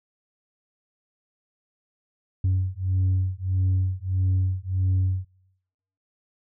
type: beating tone pair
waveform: sine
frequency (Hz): 92.7 / 94.3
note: F#2 / F#2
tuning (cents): +4 / +33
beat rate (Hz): 1.6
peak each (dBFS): -22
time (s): 2.44-5.25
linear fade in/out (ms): 5
effects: noise-tail reverb RT60 0.9 s tail -26 dB re dry + tanh soft clip ceiling -17 dBFS